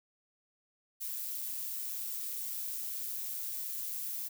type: noise with amplitude modulation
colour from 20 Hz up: violet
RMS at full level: -37 dBFS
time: 1-4.29 s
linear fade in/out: 20 ms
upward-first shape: sine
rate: 123 Hz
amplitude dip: 30%
effects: none